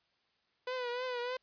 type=tone with vibrato; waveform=sawtooth; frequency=496.1 Hz; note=B4; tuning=8 cents sharp; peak=-31 dBFS; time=0.67-1.37 s; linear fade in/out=5 ms; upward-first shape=triangle; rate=3.3 Hz; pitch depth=68 cents each way; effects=white hiss -75 dBFS RMS until 1.42 s + resampled to 11025 Hz